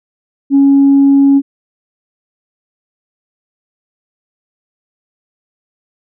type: tone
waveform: sine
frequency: 277.2 Hz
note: C#4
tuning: in tune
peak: -3 dBFS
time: 0.5-1.42 s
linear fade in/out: 50 ms
effects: tanh soft clip ceiling -1 dBFS